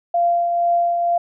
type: tone with tremolo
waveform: sine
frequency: 691 Hz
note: F5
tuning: 19 cents flat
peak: -13 dBFS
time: 0.14-1.18 s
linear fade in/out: 5 ms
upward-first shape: triangle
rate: 2.1 Hz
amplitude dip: 40%
effects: none